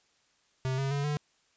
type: tone with pitch steps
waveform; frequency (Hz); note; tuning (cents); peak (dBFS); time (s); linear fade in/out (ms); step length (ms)
square; 130.81 / 136.21 / 141.83 / 147.68; C3 / C#3 / C#3 / D3; 0 / -30 / +40 / +10; -29; 0.65-1.17; 0; 130
effects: white hiss -69 dBFS RMS until 1.56 s + resampled to 16000 Hz